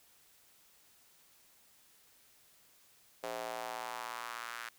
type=tone with high-pass filter sweep; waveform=square; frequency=58.4 Hz; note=A#1; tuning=4 cents sharp; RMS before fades=-42 dBFS; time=3.23-4.69 s; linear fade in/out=5 ms; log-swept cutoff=550 to 1500 Hz; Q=2.3; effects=white hiss -65 dBFS RMS until 4.78 s